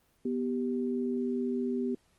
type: tone pair together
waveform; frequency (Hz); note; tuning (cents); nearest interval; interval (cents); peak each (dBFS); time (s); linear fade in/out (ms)
sine; 246.3 / 391; B3 / G4; -5 / -4; minor sixth; 801; -30 / -33; 0.25-1.95; 5
effects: pink hiss -69 dBFS RMS until 2.18 s + Opus 24 kbps